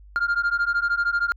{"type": "beating tone pair", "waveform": "sine", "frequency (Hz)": [1396.9, 1409.9], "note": ["F6", "F6"], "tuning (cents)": [0, 16], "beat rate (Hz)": 13, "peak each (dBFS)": -21, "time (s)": [0.16, 1.32], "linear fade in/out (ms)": 0, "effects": ["tanh soft clip ceiling -17 dBFS", "added 50 Hz sine -44 dBFS peak until 1.36 s"]}